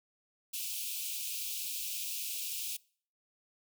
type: high-pass noise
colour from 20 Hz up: white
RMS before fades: -38 dBFS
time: 0.53-2.77 s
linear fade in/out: 10 ms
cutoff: 2400 Hz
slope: 96 dB/octave
effects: noise-tail reverb RT60 0.5 s tail -24 dB re dry

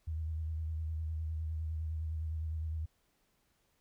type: tone with vibrato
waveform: sine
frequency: 79.3 Hz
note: D#2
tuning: 33 cents sharp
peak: -34 dBFS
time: 0.07-2.86 s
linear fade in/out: 10 ms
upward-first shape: square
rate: 9.8 Hz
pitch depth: 30 cents each way
effects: pink hiss -75 dBFS RMS until 3.8 s

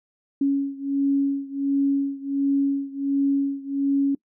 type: beating tone pair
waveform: sine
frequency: 277.2 / 278.6 Hz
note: C#4 / C#4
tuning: 0 / +9 cents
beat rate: 1.4 Hz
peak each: -22 / -24 dBFS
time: 0.41-4.15 s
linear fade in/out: 5 ms
effects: noise-tail reverb RT60 0.1 s tail -23 dB re dry

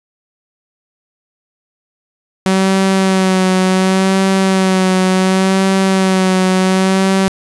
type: tone with vibrato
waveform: sawtooth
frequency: 189.1 Hz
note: F#3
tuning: 38 cents sharp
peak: -6 dBFS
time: 2.46-7.28 s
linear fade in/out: 0 ms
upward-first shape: sine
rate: 0.69 Hz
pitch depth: 27 cents each way
effects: resampled to 24000 Hz + 8-bit

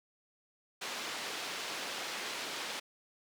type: band-pass noise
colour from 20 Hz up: white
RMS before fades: -40 dBFS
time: 0.81-2.8 s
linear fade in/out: 10 ms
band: 260 to 4200 Hz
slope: 12 dB/octave
effects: none

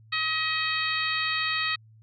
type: harmonic tone with a mistuned harmonic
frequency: 634 Hz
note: D#5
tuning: 32 cents sharp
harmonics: 2 / 3 / 4 / 5 / 6 / 7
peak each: -32 / -30 / -31 / -36 / -33 / -34 dBFS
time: 0.12-1.76 s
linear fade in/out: 10 ms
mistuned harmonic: 7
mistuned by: -32 cents
effects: added 110 Hz sine -51 dBFS peak until 2.02 s

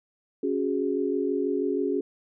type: chord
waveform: sine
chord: C# suspended fourth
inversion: none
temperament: just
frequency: 277.2 / 369.6 / 415.8 Hz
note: C#4 / F#4 / G#4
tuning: 0 / -2 / +2 cents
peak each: -28 dBFS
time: 0.43-2.01 s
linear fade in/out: 5 ms
effects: none

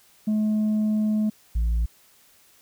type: tone pair in turn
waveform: sine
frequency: 214 / 56.68 Hz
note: A3 / A#1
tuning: -48 / -48 cents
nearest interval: octave + major seventh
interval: 2300 cents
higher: first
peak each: -17 dBFS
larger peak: neither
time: 0.27-1.3 / 1.55-1.86 s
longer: first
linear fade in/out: 10 ms
effects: tanh soft clip ceiling -19 dBFS + white hiss -57 dBFS RMS until 2.61 s

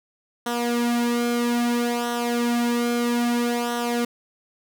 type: tone with flanger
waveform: sawtooth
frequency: 238.8 Hz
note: A#3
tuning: 42 cents sharp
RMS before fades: -23 dBFS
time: 0.46-4.05 s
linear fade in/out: 5 ms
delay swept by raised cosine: 0.42 to 3.12 ms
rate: 0.61 Hz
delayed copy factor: -0.7
effects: none

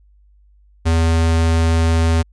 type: tone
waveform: square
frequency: 82.1 Hz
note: E2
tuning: 6 cents flat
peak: -13 dBFS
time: 0.85-2.23 s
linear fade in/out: 20 ms
effects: added 50 Hz sine -48 dBFS peak until 2.32 s + resampled to 22050 Hz

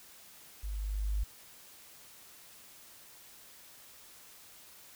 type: tone with level ramp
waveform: sine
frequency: 51 Hz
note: G#1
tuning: 31 cents flat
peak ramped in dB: -35 to -28 dBFS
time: 0.63-1.24 s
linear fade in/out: 10 ms
effects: white hiss -55 dBFS RMS until 4.95 s

